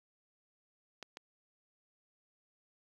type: clicks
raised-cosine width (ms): 0.2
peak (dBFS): -27 / -28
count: 2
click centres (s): 1.027 / 1.171
effects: high-pass 80 Hz 12 dB/octave + 9-bit